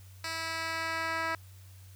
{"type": "tone with band-pass filter sweep", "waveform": "10% pulse", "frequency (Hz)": 326, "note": "E4", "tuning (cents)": -19, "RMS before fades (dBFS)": -34, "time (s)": [0.24, 1.35], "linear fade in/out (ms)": 2, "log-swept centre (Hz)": [4200, 1600], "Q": 0.78, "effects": ["added 94 Hz sine -49 dBFS peak until 1.95 s", "white hiss -60 dBFS RMS until 1.95 s"]}